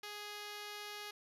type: tone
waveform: 5% pulse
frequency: 415.3 Hz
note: G#4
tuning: in tune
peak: -33 dBFS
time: 0.03-1.11 s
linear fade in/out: 5 ms
effects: low-pass 12000 Hz 12 dB/octave